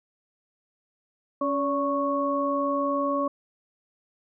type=tone cluster; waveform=sine; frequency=279.1 / 571 / 1106 Hz; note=C#4 / D5 / C#6; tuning=+12 / -49 / -4 cents; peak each=-28 / -27 / -27 dBFS; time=1.41-3.28 s; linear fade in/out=5 ms; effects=none